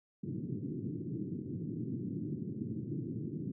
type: band-pass noise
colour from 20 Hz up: pink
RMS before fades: -39 dBFS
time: 0.23-3.52 s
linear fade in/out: 10 ms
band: 110 to 360 Hz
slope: 48 dB/octave
effects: none